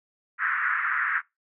pink band-pass noise, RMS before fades -26 dBFS, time 0.38-1.22 s, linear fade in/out 50 ms, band 1300 to 1900 Hz, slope 48 dB/octave, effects noise-tail reverb RT60 0.2 s tail -22 dB re dry

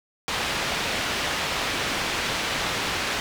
white low-pass noise, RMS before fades -27 dBFS, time 0.28-3.2 s, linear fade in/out 0 ms, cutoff 3400 Hz, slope 12 dB/octave, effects none

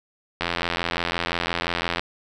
click train, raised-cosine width 0.3 ms, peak -7 dBFS, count 137, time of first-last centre 0.41-1.995 s, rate 85.8 Hz, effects none

